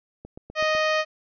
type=click train; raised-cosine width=2 ms; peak=-26 dBFS; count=5; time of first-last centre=0.25-0.751 s; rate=7.99 Hz
type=harmonic tone; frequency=622.3 Hz; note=D#5; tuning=in tune; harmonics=1 / 2 / 3 / 4 / 5 / 6 / 7 / 8 / 9 / 10; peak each=-23 / -27 / -27 / -30 / -34 / -41 / -37 / -41 / -43 / -47 dBFS; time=0.55-1.05 s; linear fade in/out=50 ms
effects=none